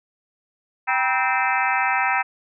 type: harmonic tone with a mistuned harmonic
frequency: 259.9 Hz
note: C4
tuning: 11 cents flat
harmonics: 3 / 4 / 5 / 6 / 7 / 8 / 9 / 10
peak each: -24 / -25 / -26 / -27 / -27 / -28 / -29 / -29 dBFS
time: 0.87-2.23 s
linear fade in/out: 20 ms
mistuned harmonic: 4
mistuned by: -130 cents
effects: none